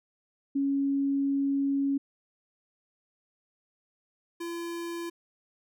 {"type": "tone pair in turn", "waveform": ["sine", "square"], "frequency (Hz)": [277.2, 340], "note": ["C#4", "F4"], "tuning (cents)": [0, -46], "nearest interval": "major third", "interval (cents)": 354, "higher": "second", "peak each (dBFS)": [-24, -34], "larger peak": "first", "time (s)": [[0.55, 1.98], [4.4, 5.1]], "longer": "first", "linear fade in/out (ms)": 10, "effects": []}